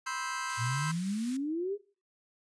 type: chord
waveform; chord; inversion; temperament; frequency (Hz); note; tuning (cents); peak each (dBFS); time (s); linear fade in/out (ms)
sawtooth; C major seventh; third; just; 981.1 / 1046.5 / 1308.1 / 1569.8; B5 / C6 / E6 / G6; -12 / 0 / -14 / +2; -38 / -34 / -35 / -34; 0.06-0.92; 10
type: high-pass noise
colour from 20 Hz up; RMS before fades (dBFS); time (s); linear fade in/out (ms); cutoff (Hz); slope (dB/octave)
white; -46; 0.49-1.37; 5; 1300; 24
type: exponential sweep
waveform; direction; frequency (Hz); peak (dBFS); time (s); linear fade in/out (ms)
sine; up; 110.9 to 421.7; -30; 0.57-1.78; 50
effects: noise-tail reverb RT60 0.4 s tail -21 dB re dry + resampled to 22050 Hz